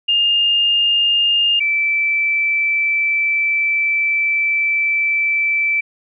sine tone pair in turn, 2821 / 2324 Hz, F7 / D7, +17 / -19 cents, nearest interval minor third, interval 336 cents, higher first, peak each -12 / -14 dBFS, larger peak first, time 0.08-1.6 / 1.6-5.81 s, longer second, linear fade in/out 10 ms, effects none

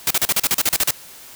white noise bursts, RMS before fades -17 dBFS, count 12, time 0.07-0.909 s, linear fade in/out 2 ms, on 36 ms, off 37 ms, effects white hiss -41 dBFS RMS until 1.35 s

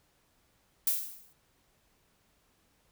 violet noise with exponential decay, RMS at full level -25 dBFS, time 0.87-1.33 s, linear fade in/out 2 ms, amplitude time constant 99 ms, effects pink hiss -70 dBFS RMS until 2.91 s

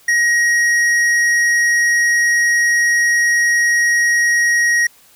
sine tone with hard clipping, 1889 Hz, A#6, 22 cents sharp, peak -13 dBFS, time 0.08-4.87 s, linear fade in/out 5 ms, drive 9 dB, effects white hiss -49 dBFS RMS until 5.15 s

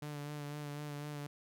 sawtooth tone with vibrato, 146.83 Hz, D3, in tune, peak -37 dBFS, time 0.02-1.27 s, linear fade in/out 5 ms, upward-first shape sine, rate 4 Hz, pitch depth 27 cents each way, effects none

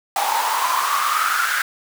pink noise with high-pass filter sweep, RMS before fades -20 dBFS, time 0.16-1.62 s, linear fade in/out 2 ms, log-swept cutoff 820 to 1500 Hz, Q 8.7, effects none

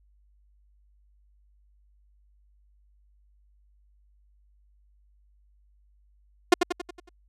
sawtooth tone with echo, 354.3 Hz, F4, 25 cents sharp, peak -8 dBFS, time 6.52-6.54 s, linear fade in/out 5 ms, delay 92 ms, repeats 6, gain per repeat -6 dB, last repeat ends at 7.092 s, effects added 50 Hz sine -59 dBFS peak until 7.28 s + low-pass 8000 Hz 12 dB/octave

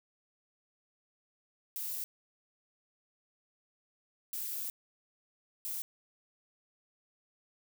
violet noise bursts at uneven times, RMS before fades -38 dBFS, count 3, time 1.76-2.04 / 4.33-4.7 / 5.65-5.82 s, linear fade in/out 0 ms, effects none

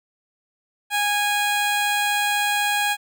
15% pulse tone, 824 Hz, G#5, 14 cents flat, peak -13 dBFS, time 0.9-2.97 s, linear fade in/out 50 ms, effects none

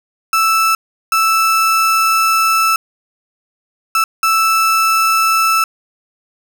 35% pulse tone bursts at uneven times, 1318.5 Hz, E6, in tune, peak -9 dBFS, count 4, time 0.33-0.75 / 1.12-2.76 / 3.95-4.04 / 4.23-5.64 s, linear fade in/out 2 ms, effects none

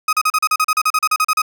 35% pulse tone bursts, 1257 Hz, D#6, 17 cents sharp, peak -11 dBFS, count 16, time 0.08-1.419 s, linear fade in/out 5 ms, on 49 ms, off 37 ms, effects none

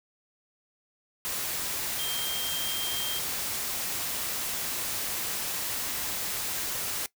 sine tone in noise, 3184 Hz, G7, 26 cents sharp, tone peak -32 dBFS, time 1.99-3.19 s, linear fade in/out 0 ms, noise white, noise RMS -32 dBFS, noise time 1.25-7.06 s, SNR -3 dB, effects noise-tail reverb RT60 0.1 s tail -19 dB re dry

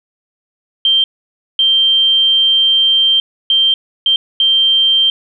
sine tone bursts at uneven times, 3150 Hz, G7, 8 cents sharp, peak -8 dBFS, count 5, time 0.85-1.04 / 1.59-3.2 / 3.5-3.74 / 4.06-4.16 / 4.4-5.1 s, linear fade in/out 2 ms, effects none

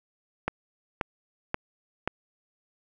click train, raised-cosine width 0.5 ms, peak -11 dBFS, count 4, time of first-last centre 0.48-2.076 s, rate 1.88 Hz, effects none

